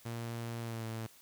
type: tone with pitch glide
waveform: sawtooth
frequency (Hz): 116.54 to 112.44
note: A#2 to A2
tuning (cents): 0 to +38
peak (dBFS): -34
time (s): 0.05-1.07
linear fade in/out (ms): 10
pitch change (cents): -62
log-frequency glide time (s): 0.61-0.85
effects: white hiss -60 dBFS RMS until 1.21 s